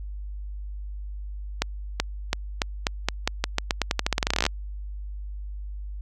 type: accelerating click train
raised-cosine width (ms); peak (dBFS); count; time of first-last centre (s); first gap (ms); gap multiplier
0.2; -4; 27; 1.62-4.465; 380; 0.87
effects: added 50 Hz sine -32 dBFS peak until 6.01 s